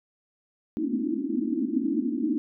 white band-pass noise, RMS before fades -27 dBFS, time 0.77-2.38 s, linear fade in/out 0 ms, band 220 to 330 Hz, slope 96 dB/octave, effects none

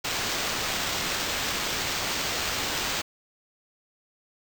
white noise with sample-and-hold, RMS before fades -29 dBFS, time 0.04-3.02 s, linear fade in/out 10 ms, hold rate 11025 Hz, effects none

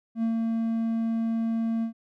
triangle tone with ADSR envelope, 227 Hz, A#3, 46 cents flat, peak -20 dBFS, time 0.15-1.93 s, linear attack 79 ms, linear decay 98 ms, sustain -2 dB, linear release 100 ms, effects none

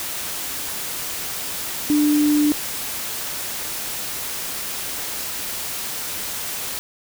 sine tone in noise, 296.5 Hz, D4, 17 cents sharp, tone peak -14 dBFS, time 1.9-2.52 s, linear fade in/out 0 ms, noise white, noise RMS -28 dBFS, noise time 0-6.79 s, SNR +11 dB, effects none

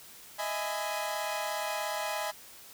sawtooth chord, E major seventh, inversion third, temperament equal with one note detuned, 622.3 / 659.3 / 830.6 / 1004.5 Hz, D#5 / E5 / G#5 / B5, 0 / 0 / 0 / +29 cents, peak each -33 / -36 / -32 / -35 dBFS, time 0.38-2.32 s, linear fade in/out 20 ms, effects white hiss -51 dBFS RMS until 2.73 s

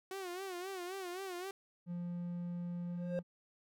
sawtooth tone with vibrato, 370 Hz, F#4, in tune, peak -37 dBFS, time 0.11-1.51 s, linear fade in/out 2 ms, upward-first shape sine, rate 3.8 Hz, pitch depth 100 cents each way
triangle tone, 174.61 Hz, F3, in tune, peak -36 dBFS, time 1.86-3.23 s, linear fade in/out 50 ms
triangle tone with exponential growth, 532 Hz, C5, 29 cents sharp, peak -31 dBFS, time 2.83-3.19 s, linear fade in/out 0 ms, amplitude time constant 78 ms
effects none

